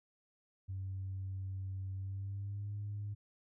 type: tone with pitch glide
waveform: sine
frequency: 95.5 to 102.95 Hz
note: G2 to G#2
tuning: -45 to -15 cents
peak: -37 dBFS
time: 0.68-3.15 s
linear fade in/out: 20 ms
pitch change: +130 cents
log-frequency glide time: 1.95-2.73 s
effects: tanh soft clip ceiling -34 dBFS